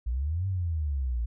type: exponential two-way sweep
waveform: sine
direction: up then down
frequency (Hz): 55.9 to 98 to 55.9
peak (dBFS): -26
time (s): 0.06-1.26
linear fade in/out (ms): 10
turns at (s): 0.47
effects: none